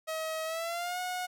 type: tone with pitch glide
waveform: sawtooth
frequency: 637 to 727.5 Hz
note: D#5 to F#5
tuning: +41 to -29 cents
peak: -29 dBFS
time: 0.07-1.27 s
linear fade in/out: 20 ms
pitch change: +230 cents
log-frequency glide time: 0.45-0.99 s
effects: none